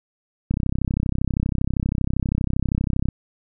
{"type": "click train", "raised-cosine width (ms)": 5, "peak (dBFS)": -9, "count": 85, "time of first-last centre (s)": [0.51, 3.087], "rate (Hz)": 32.6, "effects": []}